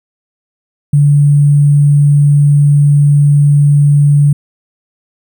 sine tone with sample-and-hold, 144.7 Hz, D3, 25 cents flat, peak -4 dBFS, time 0.93-4.33 s, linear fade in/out 5 ms, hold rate 8820 Hz, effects none

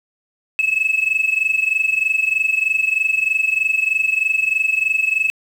sine tone with amplitude modulation, 2592 Hz, E7, 30 cents flat, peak -10 dBFS, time 0.59-5.3 s, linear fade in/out 0 ms, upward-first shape sine, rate 23.2 Hz, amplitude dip 85%, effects tanh soft clip ceiling -10 dBFS + 7-bit

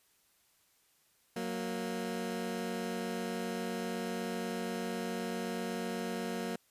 20% pulse tone pair together, 184.46 / 232.4 Hz, F#3 / A#3, -5 / -5 cents, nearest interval major third, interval 400 cents, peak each -34 / -32 dBFS, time 1.36-6.56 s, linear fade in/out 5 ms, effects white hiss -70 dBFS RMS until 6.7 s + resampled to 32000 Hz

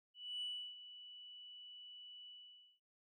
sine tone with ADSR envelope, 2960 Hz, F#7, in tune, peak -38 dBFS, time 0.14-2.8 s, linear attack 280 ms, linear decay 330 ms, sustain -14 dB, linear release 520 ms, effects noise-tail reverb RT60 0.2 s tail -20 dB re dry + tanh soft clip ceiling -37 dBFS

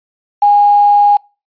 sine tone with quantisation, 820 Hz, G#5, 22 cents flat, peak -5 dBFS, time 0.42-1.17 s, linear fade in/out 5 ms, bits 5, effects noise-tail reverb RT60 0.3 s tail -26 dB re dry + resampled to 11025 Hz

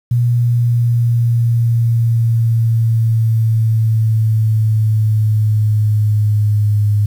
sine exponential sweep, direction down, 120.6 to 103.83 Hz, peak -10 dBFS, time 0.11-7.06 s, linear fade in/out 5 ms, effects 7-bit

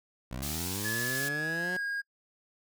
15% pulse linear sweep, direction up, 58.9 to 185 Hz, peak -29 dBFS, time 0.31-1.77 s, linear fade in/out 5 ms
pink high-pass noise, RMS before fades -37 dBFS, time 0.42-1.29 s, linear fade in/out 10 ms, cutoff 4200 Hz, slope 12 dB/octave
triangle tone with pitch glide, 1711 to 1630 Hz, A6 to G#6, -49 to -33 cents, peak -29 dBFS, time 0.84-2.02 s, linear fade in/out 20 ms, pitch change -84 cents, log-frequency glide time 1.1-1.86 s
effects noise-tail reverb RT60 0.1 s tail -26 dB re dry

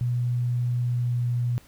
sine tone with pitch glide, 122.1 to 121.33 Hz, B2 to B2, -19 to -30 cents, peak -22 dBFS, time 0.01-1.58 s, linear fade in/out 0 ms, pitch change -11 cents, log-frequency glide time 0.81-1.31 s, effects pink hiss -55 dBFS RMS until 1.67 s

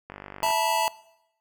click train, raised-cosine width 0.5 ms, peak -23 dBFS, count 21, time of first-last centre 0.1-0.505 s, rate 49.4 Hz
square chord, E suspended fourth, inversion none, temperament equal with one note detuned, 659.3 / 880 / 964.1 Hz, E5 / A5 / B5, 0 / 0 / -42 cents, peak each -29 / -25 / -27 dBFS, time 0.43-0.88 s, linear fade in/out 0 ms
effects noise-tail reverb RT60 0.8 s tail -20 dB re dry

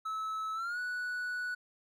triangle tone with pitch glide, 1300 to 1476.2 Hz, E6 to F#6, -24 to -4 cents, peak -32 dBFS, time 0.05-1.55 s, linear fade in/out 10 ms, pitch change +220 cents, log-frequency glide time 0.54-0.79 s, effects none

